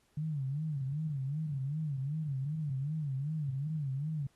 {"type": "tone with vibrato", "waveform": "sine", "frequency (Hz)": 144.7, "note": "D3", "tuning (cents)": -25, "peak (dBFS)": -32, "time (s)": [0.17, 4.27], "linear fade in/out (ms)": 5, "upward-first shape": "sine", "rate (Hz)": 2.6, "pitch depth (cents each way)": 160, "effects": ["pink hiss -72 dBFS RMS until 4.35 s", "AAC 32 kbps"]}